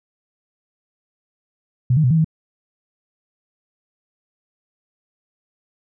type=tone with pitch steps; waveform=sine; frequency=125.2 / 155.8 / 125 / 162.3 / 158.6 Hz; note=B2 / D#3 / B2 / E3 / D#3; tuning=+24 / +3 / +21 / -27 / +33 cents; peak=-12 dBFS; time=1.9-2.245 s; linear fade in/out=5 ms; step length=69 ms; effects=none